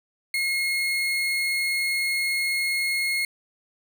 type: tone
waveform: 35% pulse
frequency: 2157 Hz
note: C#7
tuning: 48 cents flat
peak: -21 dBFS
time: 0.34-3.25 s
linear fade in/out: 2 ms
effects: none